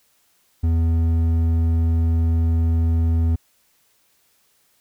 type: tone with hard clipping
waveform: triangle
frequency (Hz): 82.4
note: E2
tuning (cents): 0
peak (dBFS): -17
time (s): 0.63-3.36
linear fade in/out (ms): 10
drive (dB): 10
effects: white hiss -62 dBFS RMS until 4.8 s

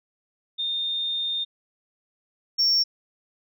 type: tone pair in turn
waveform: sine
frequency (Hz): 3641 / 5481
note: A#7 / F8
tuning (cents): -41 / -33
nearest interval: perfect fifth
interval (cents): 708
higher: second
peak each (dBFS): -24 / -16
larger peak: second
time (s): 0.58-1.45 / 2.58-2.84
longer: first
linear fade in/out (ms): 20
effects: tanh soft clip ceiling -15 dBFS

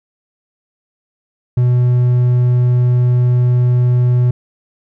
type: tone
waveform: triangle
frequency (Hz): 123.47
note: B2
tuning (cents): 0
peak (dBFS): -7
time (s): 1.57-4.31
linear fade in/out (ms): 5
effects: none

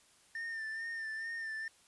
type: tone with vibrato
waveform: triangle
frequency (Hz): 1800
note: A6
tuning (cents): +39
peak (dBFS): -36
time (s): 0.35-1.68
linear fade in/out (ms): 2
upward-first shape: sine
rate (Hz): 2.3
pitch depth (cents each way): 39
effects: white hiss -65 dBFS RMS until 1.87 s + resampled to 24000 Hz

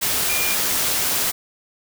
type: tone in noise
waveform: sine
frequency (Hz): 2405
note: D7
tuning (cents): +41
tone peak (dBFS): -25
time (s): 0.28-0.55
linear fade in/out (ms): 20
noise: white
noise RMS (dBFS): -21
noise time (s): 0.01-1.32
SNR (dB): -7
effects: none

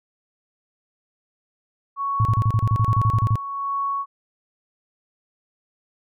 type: tone with tremolo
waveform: sine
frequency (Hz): 1112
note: C#6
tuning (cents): +5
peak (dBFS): -21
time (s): 1.96-4.06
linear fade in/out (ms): 50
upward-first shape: sine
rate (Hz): 1.2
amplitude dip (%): 55
type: tone bursts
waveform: sine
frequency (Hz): 109.9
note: A2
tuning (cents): -2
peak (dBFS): -15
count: 14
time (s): 2.2-3.356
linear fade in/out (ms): 0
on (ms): 51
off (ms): 34
effects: none

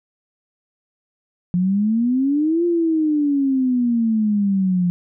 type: exponential two-way sweep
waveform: sine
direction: up then down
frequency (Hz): 174.61 to 349.2 to 174.61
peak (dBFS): -15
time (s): 1.54-4.9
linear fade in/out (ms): 0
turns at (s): 2.65
effects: none

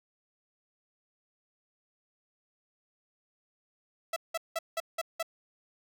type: tone bursts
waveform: sawtooth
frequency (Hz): 659.3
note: E5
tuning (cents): 0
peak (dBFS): -26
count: 6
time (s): 4.13-5.228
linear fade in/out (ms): 5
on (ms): 33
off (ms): 180
effects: none

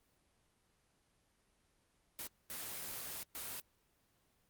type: noise bursts at uneven times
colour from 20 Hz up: white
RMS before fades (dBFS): -44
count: 3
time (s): 2.19-2.27 / 2.5-3.23 / 3.35-3.6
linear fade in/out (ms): 0
effects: pink hiss -75 dBFS RMS until 4.49 s + Opus 24 kbps

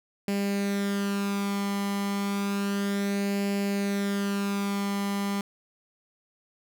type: tone with flanger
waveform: sawtooth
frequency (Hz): 200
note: G3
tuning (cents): +35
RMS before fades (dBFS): -28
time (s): 0.28-5.41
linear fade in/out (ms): 2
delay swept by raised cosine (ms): 0.41 to 0.97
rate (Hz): 0.31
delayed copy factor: +0.55
effects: none

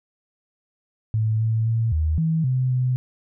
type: tone with pitch steps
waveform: sine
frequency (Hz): 109.7 / 111.7 / 113.7 / 78.3 / 161.4 / 128.5 / 126.9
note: A2 / A2 / A#2 / D#2 / E3 / C3 / B2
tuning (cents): -5 / +27 / -43 / +11 / -36 / -31 / +47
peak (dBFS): -18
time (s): 1.14-2.96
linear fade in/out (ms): 0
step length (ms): 260
effects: none

